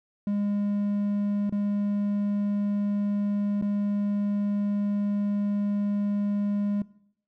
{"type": "tone with dropouts", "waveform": "triangle", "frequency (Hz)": 204.1, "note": "G#3", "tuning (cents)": -30, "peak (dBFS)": -22, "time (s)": [0.27, 6.82], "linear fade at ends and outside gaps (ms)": 2, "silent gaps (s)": [[1.496, 1.524], [3.614, 3.623]], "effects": ["noise-tail reverb RT60 0.7 s tail -20 dB re dry"]}